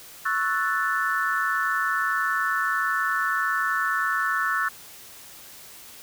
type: chord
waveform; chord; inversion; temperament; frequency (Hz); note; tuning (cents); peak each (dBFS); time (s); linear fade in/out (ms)
sine; F# minor seventh; second; equal; 1108.7 / 1318.5 / 1480 / 1760; C#6 / E6 / F#6 / A6; 0 / 0 / 0 / 0; -29 / -27 / -27 / -27; 0.25-4.69; 10
effects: white hiss -45 dBFS RMS until 6.02 s